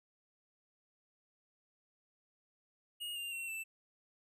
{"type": "tone with pitch steps", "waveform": "square", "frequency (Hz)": [2866, 2794, 2724, 2656], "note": ["F7", "F7", "F7", "E7"], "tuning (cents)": [44, 0, -44, 12], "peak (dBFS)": -40, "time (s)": [3, 3.64], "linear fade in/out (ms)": 20, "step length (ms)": 160, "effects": []}